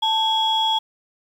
sine tone pair together, 883 / 3334 Hz, A5 / G#7, +6 / +6 cents, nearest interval octave + major seventh, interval 2300 cents, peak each -19 dBFS, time 0.02-0.79 s, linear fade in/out 10 ms, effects tanh soft clip ceiling -11 dBFS + 8-bit

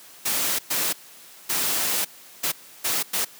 white noise bursts at uneven times, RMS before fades -24 dBFS, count 6, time 0.25-0.59 / 0.7-0.93 / 1.49-2.05 / 2.43-2.52 / 2.84-3.03 / 3.13-3.25 s, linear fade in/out 10 ms, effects white hiss -47 dBFS RMS until 3.39 s + high-pass 150 Hz 12 dB/octave

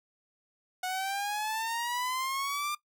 sawtooth exponential sweep, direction up, 731 to 1200 Hz, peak -27 dBFS, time 0.83-2.75 s, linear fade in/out 5 ms, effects noise-tail reverb RT60 0.1 s tail -19 dB re dry

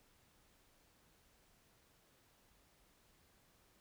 silence, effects pink hiss -71 dBFS RMS until 3.8 s

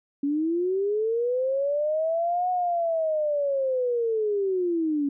sine linear two-way sweep, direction up then down, 277.2 to 733 to 277.2 Hz, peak -22 dBFS, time 0.23-5.09 s, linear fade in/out 5 ms, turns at 2.5 s, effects none

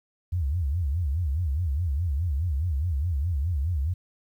sine tone with vibrato, 77.9 Hz, D#2, 3 cents sharp, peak -23 dBFS, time 0.32-3.94 s, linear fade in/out 10 ms, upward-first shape sine, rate 4.8 Hz, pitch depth 270 cents each way, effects 10-bit

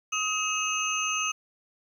sine tone cluster, 1259 / 2572 / 2845 / 6250 Hz, D#6 / E7 / F7 / G8, +20 / -43 / +31 / -6 cents, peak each -31 / -30 / -34 / -31 dBFS, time 0.12-1.32 s, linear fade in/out 10 ms, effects 9-bit

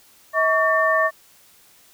sine tone cluster, 639 / 1131 / 1802 Hz, D#5 / C#6 / A6, +46 / +34 / +41 cents, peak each -20 dBFS, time 0.33-1.11 s, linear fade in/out 50 ms, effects white hiss -53 dBFS RMS until 1.93 s

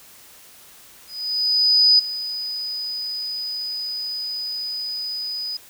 sine tone with ADSR envelope, 4978 Hz, D#8, in tune, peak -10 dBFS, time 1.07-5.57 s, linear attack 920 ms, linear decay 6 ms, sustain -15 dB, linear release 5 ms, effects white hiss -47 dBFS RMS until 5.69 s

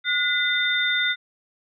sine tone cluster, 1448 / 2022 / 3611 Hz, F#6 / B6 / A7, -38 / +40 / +44 cents, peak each -24 dBFS, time 0.04-1.16 s, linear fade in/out 50 ms, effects none

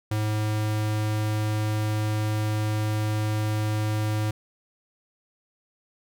square tone, 107.1 Hz, A2, 46 cents flat, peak -24 dBFS, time 0.11-4.31 s, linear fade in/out 5 ms, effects none

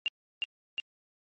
sine tone with echo, 2794 Hz, F7, in tune, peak -25 dBFS, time 0.06-0.08 s, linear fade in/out 0 ms, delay 360 ms, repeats 2, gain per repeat -2 dB, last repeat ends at 0.8 s, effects MP3 32 kbps

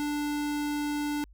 square tone, 293.9 Hz, D4, 1 cent sharp, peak -29 dBFS, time 0-1.24 s, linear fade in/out 0 ms, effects added 50 Hz sine -51 dBFS peak until 1.33 s

